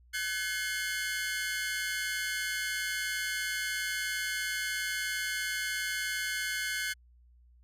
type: tone cluster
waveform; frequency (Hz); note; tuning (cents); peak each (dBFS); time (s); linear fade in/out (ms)
sawtooth; 1518 / 1695 / 2144; F#6 / G#6 / C7; +44 / +35 / +42; -31 / -34 / -33; 0.13-6.94; 20
effects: added 60 Hz sine -57 dBFS peak until 7.63 s + resampled to 32000 Hz